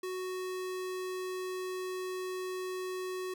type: tone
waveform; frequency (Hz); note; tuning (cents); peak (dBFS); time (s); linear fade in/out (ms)
square; 370; F#4; 0; -36; 0.03-3.34; 5
effects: none